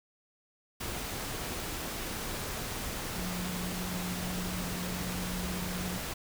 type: tone in noise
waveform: sine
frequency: 180.5 Hz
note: F#3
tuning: 43 cents flat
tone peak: -36 dBFS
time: 3.15-5.98 s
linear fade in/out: 10 ms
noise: pink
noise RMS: -37 dBFS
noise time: 0.8-6.14 s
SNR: -2 dB
effects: none